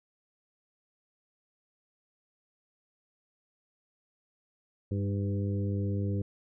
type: harmonic tone with a mistuned harmonic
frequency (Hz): 99.8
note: G2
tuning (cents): +32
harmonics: 1 / 2 / 3 / 4 / 5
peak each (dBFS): -29 / -35 / -39 / -41 / -43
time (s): 4.91-6.22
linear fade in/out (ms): 5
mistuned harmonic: 3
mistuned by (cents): +21
effects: none